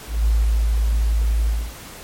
sine tone with ADSR envelope, 55 Hz, A1, in tune, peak -13 dBFS, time 0.06-1.74 s, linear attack 200 ms, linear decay 410 ms, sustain -2 dB, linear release 260 ms, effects pink hiss -38 dBFS RMS until 2.03 s + MP3 64 kbps

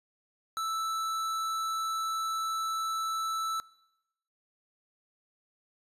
sine tone with hard clipping, 1318.5 Hz, E6, in tune, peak -32 dBFS, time 0.57-3.6 s, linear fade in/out 0 ms, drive 16 dB, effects noise-tail reverb RT60 0.9 s tail -22 dB re dry + resampled to 32000 Hz

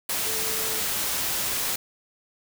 sine tone in noise, 440 Hz, A4, in tune, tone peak -37 dBFS, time 0.26-0.8 s, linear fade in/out 5 ms, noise white, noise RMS -27 dBFS, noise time 0.09-1.76 s, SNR -13 dB, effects none

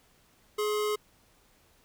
square tone pair together, 421.3 / 1062.7 Hz, G#4 / C6, +25 / +27 cents, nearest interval octave + major third, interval 1602 cents, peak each -28 / -38 dBFS, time 0.58-0.96 s, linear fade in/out 10 ms, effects pink hiss -64 dBFS RMS until 1.84 s

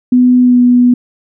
sine tone with pitch glide, 249.3 to 245.7 Hz, B3 to B3, +16 to -9 cents, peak -4 dBFS, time 0.12-0.94 s, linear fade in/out 5 ms, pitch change -25 cents, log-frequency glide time 0.41-0.59 s, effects none

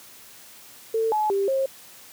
sine tone with pitch steps, 447.9 / 853 / 394.9 / 536 Hz, A4 / G#5 / G4 / C5, +31 / +46 / +13 / +42 cents, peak -20 dBFS, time 0.94-1.66 s, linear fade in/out 5 ms, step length 180 ms, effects white hiss -47 dBFS RMS until 2.12 s + high-pass 80 Hz 12 dB/octave

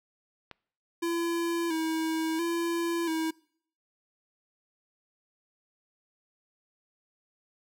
click, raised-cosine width 0.3 ms, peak -26 dBFS, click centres 0.513 s
square tone with vibrato, 329.6 Hz, E4, in tune, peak -28 dBFS, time 1.02-3.31 s, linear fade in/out 10 ms, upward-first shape square, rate 0.73 Hz, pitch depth 46 cents each way
effects noise-tail reverb RT60 0.6 s tail -24 dB re dry

